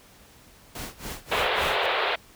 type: noise with tremolo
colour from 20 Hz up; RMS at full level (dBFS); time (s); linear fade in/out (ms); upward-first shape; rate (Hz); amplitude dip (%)
pink; -34; 0.75-1.86; 2; sine; 3.6; 95
type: band-pass noise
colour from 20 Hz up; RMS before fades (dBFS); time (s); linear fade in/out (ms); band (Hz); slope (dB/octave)
pink; -25; 1.31-2.16; 10; 410 to 3800; 48
effects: pink hiss -53 dBFS RMS until 2.35 s